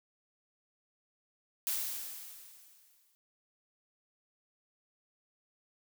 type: noise with exponential decay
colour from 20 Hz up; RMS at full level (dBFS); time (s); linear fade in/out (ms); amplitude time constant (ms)
blue; -32; 1.67-3.15; 0; 320
effects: none